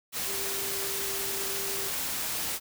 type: tone in noise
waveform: sine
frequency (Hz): 393.9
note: G4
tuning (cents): +8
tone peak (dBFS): -39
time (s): 0.26-1.92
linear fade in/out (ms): 50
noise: white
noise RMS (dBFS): -32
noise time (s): 0.12-2.6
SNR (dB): -10
effects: none